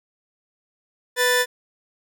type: tone pair together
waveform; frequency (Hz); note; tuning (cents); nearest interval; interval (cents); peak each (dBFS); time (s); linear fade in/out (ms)
sawtooth; 493.9 / 1760.1; B4 / A6; 0 / 0; octave + minor seventh; 2200; -16; 1.16-1.46; 50
effects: none